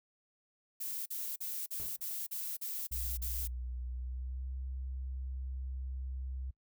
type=noise bursts; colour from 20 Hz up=violet; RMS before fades=-39 dBFS; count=9; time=0.8-3.476 s; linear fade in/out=10 ms; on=260 ms; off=42 ms
type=noise with exponential decay; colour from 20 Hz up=brown; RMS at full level=-46 dBFS; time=1.8-2.04 s; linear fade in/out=0 ms; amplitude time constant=51 ms
type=tone with pitch glide; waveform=sine; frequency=61.74 to 64.96 Hz; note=B1 to C2; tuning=0 to -12 cents; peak=-37 dBFS; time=2.91-6.51 s; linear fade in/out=10 ms; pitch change=+88 cents; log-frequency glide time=3.86-4.53 s
effects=noise-tail reverb RT60 0.1 s tail -24 dB re dry